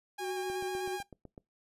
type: tone with vibrato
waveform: sawtooth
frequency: 810 Hz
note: G#5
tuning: 43 cents flat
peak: -34 dBFS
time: 0.18-1.03 s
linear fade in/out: 10 ms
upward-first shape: square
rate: 8 Hz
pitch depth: 20 cents each way
type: tone with tremolo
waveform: triangle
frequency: 371.2 Hz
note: F#4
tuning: 6 cents sharp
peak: -31 dBFS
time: 0.19-1 s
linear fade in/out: 50 ms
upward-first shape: sine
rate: 11 Hz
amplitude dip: 30%
type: click train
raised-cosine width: 2 ms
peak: -34 dBFS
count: 8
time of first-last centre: 0.5-1.378 s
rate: 7.97 Hz
effects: noise-tail reverb RT60 0.2 s tail -23 dB re dry + resampled to 32000 Hz